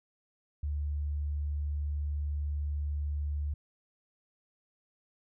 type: tone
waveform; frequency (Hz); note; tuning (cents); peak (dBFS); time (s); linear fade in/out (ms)
sine; 73.3; D2; -3; -30; 0.63-3.54; 5
effects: none